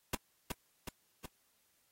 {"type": "noise with echo", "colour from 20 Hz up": "pink", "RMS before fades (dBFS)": -33, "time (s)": [0.13, 0.15], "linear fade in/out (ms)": 5, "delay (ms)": 370, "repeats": 3, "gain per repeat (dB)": -4, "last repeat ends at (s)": 1.26, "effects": ["white hiss -74 dBFS RMS until 1.91 s", "AAC 48 kbps"]}